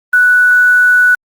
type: tone with quantisation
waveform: sine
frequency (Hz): 1480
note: F#6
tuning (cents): 0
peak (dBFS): -5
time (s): 0.13-1.15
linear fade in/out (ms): 5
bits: 5
effects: Opus 24 kbps